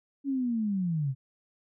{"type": "linear sweep", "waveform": "sine", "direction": "down", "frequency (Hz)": [283, 126.6], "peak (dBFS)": -26, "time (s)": [0.24, 1.15], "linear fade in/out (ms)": 50, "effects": []}